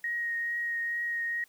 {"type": "tone with vibrato", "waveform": "sine", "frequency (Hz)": 1877, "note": "A#6", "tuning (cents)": 11, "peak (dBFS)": -29, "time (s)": [0.04, 1.44], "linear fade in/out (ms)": 2, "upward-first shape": "triangle", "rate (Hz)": 2.3, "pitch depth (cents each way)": 15, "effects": ["white hiss -63 dBFS RMS until 1.48 s"]}